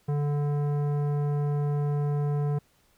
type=tone with tanh clipping; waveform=triangle; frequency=145.6 Hz; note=D3; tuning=15 cents flat; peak=-26 dBFS; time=0.08-2.59 s; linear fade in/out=10 ms; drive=18 dB; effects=pink hiss -65 dBFS RMS until 2.97 s